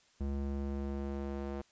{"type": "tone with band-pass filter sweep", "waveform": "square", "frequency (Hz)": 69.3, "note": "C#2", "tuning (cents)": 0, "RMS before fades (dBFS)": -37, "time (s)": [0.2, 1.62], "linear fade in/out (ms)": 10, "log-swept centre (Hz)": [160, 440], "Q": 0.71, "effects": ["white hiss -67 dBFS RMS until 1.71 s", "resampled to 16000 Hz"]}